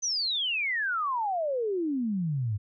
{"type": "exponential sweep", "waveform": "sine", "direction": "down", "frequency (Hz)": [6220, 98], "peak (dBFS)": -26, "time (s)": [0.02, 2.58], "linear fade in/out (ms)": 20, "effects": []}